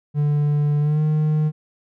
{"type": "tone with pitch glide", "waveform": "triangle", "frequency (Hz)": [147.1, 153.35], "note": ["D3", "D#3"], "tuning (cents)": [3, -25], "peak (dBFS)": -14, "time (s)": [0.14, 1.52], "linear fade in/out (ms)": 50, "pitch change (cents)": 72, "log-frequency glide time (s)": [0.8, 1.01], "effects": []}